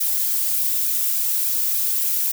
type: noise with flanger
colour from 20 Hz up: violet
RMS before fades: -21 dBFS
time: 0-2.32 s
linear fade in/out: 10 ms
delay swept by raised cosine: 1.2 to 4.1 ms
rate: 3.4 Hz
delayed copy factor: +0.85
effects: none

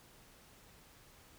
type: silence
effects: pink hiss -61 dBFS RMS until 1.38 s

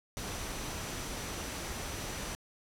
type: tone in noise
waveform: sine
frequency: 5920 Hz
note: F#8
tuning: in tune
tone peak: -50 dBFS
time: 0.17-2.35 s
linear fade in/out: 0 ms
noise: pink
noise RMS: -39 dBFS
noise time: 0.17-2.35 s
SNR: -14 dB
effects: low-pass 12000 Hz 12 dB/octave

